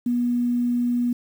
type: tone with quantisation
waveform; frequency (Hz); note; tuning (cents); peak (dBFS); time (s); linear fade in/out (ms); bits
sine; 242.2; B3; -34; -19; 0.06-1.13; 5; 8
effects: none